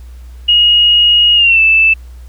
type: tone with pitch glide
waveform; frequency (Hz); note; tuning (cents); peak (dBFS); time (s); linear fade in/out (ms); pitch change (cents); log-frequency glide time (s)
sine; 2878 to 2639; F#7 to E7; -49 to +1; -5; 0.48-1.94; 10; -150; 1.35-1.6
effects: added 61 Hz sine -29 dBFS peak until 2.28 s + pink hiss -49 dBFS RMS until 2.28 s